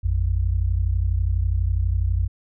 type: tone pair together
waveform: sine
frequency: 55.75 / 87.9 Hz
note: A1 / F2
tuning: +23 / +12 cents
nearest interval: minor sixth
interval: 789 cents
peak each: -21 dBFS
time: 0.03-2.28 s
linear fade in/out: 20 ms
effects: none